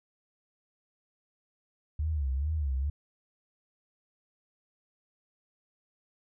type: tone with vibrato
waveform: sine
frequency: 72 Hz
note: D2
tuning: 34 cents flat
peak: -27 dBFS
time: 1.99-2.9 s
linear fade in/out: 5 ms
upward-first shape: sine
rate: 2.3 Hz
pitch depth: 170 cents each way
effects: none